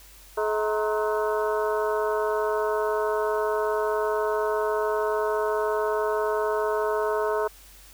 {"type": "harmonic tone with a mistuned harmonic", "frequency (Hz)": 213.8, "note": "A3", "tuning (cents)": -49, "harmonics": [2, 3, 4, 5, 6, 7], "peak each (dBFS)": [-25, -29, -31, -33, -35, -36], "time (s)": [0.37, 7.48], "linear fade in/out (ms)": 10, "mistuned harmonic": 4, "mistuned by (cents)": 150, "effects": ["added 48 Hz sine -51 dBFS peak until 7.93 s", "white hiss -51 dBFS RMS until 7.93 s"]}